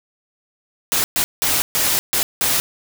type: noise bursts at uneven times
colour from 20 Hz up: white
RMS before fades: -18 dBFS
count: 6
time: 0.92-1.04 / 1.16-1.24 / 1.42-1.62 / 1.75-1.99 / 2.13-2.23 / 2.41-2.6 s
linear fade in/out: 0 ms
effects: none